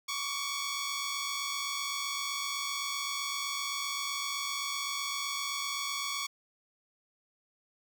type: tone pair together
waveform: 10% pulse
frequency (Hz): 1111 / 1158.8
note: C#6 / D6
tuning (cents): +4 / -24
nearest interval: minor second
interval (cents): 72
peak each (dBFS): -26 / -29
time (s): 0.08-6.27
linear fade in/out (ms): 10
effects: none